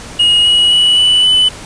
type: tone with pitch steps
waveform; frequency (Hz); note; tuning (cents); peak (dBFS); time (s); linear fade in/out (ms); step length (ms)
triangle; 2880 / 2910 / 2941 / 2971 / 3002; F#7 / F#7 / F#7 / F#7 / F#7; -47 / -29 / -11 / +6 / +24; -5; 0.19-1.49; 10; 260
effects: pink hiss -30 dBFS RMS until 1.65 s + resampled to 22050 Hz